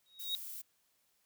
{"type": "tone with exponential growth", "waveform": "sine", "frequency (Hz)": 3780, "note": "A#7", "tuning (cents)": 23, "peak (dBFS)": -30, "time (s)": [0.06, 0.35], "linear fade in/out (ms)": 0, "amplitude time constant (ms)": 63}
{"type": "noise", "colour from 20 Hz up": "violet", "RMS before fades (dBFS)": -45, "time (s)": [0.19, 0.62], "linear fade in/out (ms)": 10}
{"effects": ["white hiss -75 dBFS RMS until 1.25 s"]}